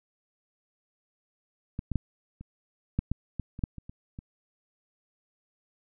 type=clicks; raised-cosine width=5 ms; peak=-20 / -18 / -13 / -30 / -13 / -15 / -19 / -27 / -13 / -28 / -29 / -27 dBFS; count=12; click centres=1.791 / 1.917 / 1.957 / 2.41 / 2.99 / 3.116 / 3.397 / 3.591 / 3.638 / 3.783 / 3.895 / 4.189 s; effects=none